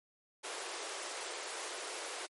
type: high-pass noise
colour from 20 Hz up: pink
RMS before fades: -42 dBFS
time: 0.43-2.27 s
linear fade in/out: 20 ms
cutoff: 360 Hz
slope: 48 dB/octave
effects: MP3 48 kbps